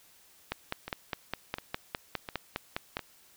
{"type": "two click trains", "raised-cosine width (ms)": 0.3, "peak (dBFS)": [-21, -15], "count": [4, 13], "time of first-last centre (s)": [[0.88, 2.993], [0.52, 2.969]], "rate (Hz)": [1.42, 4.9], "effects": ["white hiss -60 dBFS RMS until 3.36 s"]}